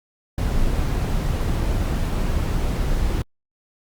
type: noise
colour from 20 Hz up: brown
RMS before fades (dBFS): -21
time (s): 0.38-3.22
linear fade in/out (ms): 2
effects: Opus 48 kbps